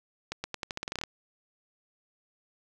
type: accelerating click train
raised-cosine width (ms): 0.2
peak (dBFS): -16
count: 13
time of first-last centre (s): 0.32-1.037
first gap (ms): 120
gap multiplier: 0.86
effects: none